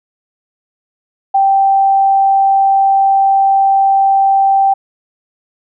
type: tone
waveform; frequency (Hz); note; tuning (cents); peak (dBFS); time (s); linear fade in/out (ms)
sine; 782; G5; -4; -7; 1.34-4.74; 10
effects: none